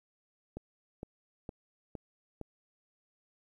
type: click train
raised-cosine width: 2 ms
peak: -27 dBFS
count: 5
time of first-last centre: 0.57-2.413 s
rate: 2.17 Hz
effects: 11-bit